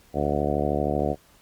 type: harmonic tone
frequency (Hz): 73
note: D2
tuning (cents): -10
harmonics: 1 / 2 / 3 / 4 / 5 / 6 / 7 / 8 / 9 / 10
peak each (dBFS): -31 / -31 / -31 / -31 / -31 / -31 / -31 / -31 / -31 / -31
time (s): 0.13-1.16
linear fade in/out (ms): 50
effects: pink hiss -57 dBFS RMS until 1.41 s + Opus 48 kbps